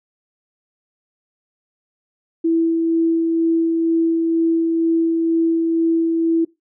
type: tone with tremolo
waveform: sine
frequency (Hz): 329.6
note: E4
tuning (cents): 0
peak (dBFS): -13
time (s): 2.44-6.45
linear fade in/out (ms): 10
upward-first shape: sine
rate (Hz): 2.1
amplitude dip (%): 25
effects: noise-tail reverb RT60 0.2 s tail -21 dB re dry